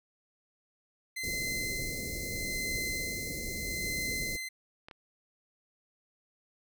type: tone with tremolo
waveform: sawtooth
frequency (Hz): 2062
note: C7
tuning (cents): -26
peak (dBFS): -29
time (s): 1.16-4.49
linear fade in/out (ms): 10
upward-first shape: sine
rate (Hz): 0.78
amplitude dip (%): 55
type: band-stop noise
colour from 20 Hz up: pink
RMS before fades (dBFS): -39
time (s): 1.23-4.37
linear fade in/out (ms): 10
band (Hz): 580 to 5000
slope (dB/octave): 48
type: clicks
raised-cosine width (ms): 0.3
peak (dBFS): -30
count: 2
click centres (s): 4.885 / 4.912
effects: none